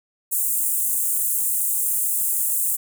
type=high-pass noise; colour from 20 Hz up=pink; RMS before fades=-22 dBFS; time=0.31-2.77 s; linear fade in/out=20 ms; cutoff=7900 Hz; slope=48 dB/octave; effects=none